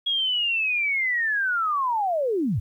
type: linear sweep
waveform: sine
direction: down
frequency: 3322 to 77.78 Hz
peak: -21 dBFS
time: 0.06-2.6 s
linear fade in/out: 10 ms
effects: 10-bit